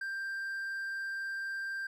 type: tone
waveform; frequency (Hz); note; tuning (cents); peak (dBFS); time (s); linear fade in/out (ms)
triangle; 1581; G6; +14; -33; 0.01-1.87; 5
effects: none